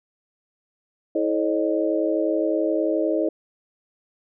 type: harmonic tone with a mistuned harmonic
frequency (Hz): 107.8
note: A2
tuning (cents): -35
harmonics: 3 / 4 / 5 / 6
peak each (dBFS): -23 / -27 / -26 / -25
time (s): 1.15-3.29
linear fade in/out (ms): 5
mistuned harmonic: 6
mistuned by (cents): -100
effects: none